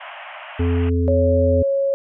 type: band-pass noise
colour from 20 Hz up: pink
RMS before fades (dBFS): -36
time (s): 0-0.9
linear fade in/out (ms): 10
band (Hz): 590 to 3100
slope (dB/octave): 96
type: harmonic tone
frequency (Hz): 86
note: F2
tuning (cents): -26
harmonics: 1 / 3 / 5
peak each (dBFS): -17 / -22 / -24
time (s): 0.59-1.63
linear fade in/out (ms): 10
type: tone with pitch glide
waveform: sine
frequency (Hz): 554.4 to 550.6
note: C#5 to C#5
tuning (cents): 0 to -12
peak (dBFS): -16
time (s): 1.08-1.94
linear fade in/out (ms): 0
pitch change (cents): -12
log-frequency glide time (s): 1.35-1.68
effects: none